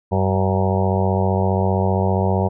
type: harmonic tone with a mistuned harmonic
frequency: 95.2 Hz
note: F#2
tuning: 50 cents sharp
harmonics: 1 / 2 / 4 / 5 / 6 / 7 / 8 / 9 / 10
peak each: -19 / -22 / -25 / -26 / -27 / -27 / -28 / -29 / -29 dBFS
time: 0.11-2.49 s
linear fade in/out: 20 ms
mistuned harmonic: 10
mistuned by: -25 cents
effects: none